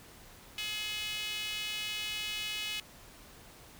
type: tone with high-pass filter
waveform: sawtooth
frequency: 423.7 Hz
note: G#4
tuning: 35 cents sharp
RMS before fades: -37 dBFS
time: 0.58-2.8 s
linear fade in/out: 2 ms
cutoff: 2800 Hz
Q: 3.6
effects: pink hiss -54 dBFS RMS until 3.79 s